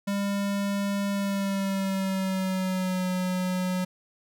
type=tone with pitch glide; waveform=square; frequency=200 to 183.4 Hz; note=G3 to F#3; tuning=+35 to -15 cents; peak=-26 dBFS; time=0.07-3.85 s; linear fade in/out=10 ms; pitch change=-150 cents; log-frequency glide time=1.11-3.08 s; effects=none